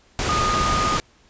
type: tone in noise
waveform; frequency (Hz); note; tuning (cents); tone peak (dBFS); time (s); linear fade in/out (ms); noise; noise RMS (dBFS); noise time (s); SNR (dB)
sine; 1229; D#6; -22; -20; 0.29-0.97; 0; pink; -23; 0.19-1; 0
effects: pink hiss -56 dBFS RMS until 1.29 s + resampled to 16000 Hz